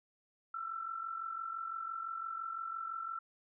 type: tone with amplitude modulation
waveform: sine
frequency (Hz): 1339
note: E6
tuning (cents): +27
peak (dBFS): -35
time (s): 0.54-3.19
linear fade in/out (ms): 5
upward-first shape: sine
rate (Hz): 45.9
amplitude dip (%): 65
effects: none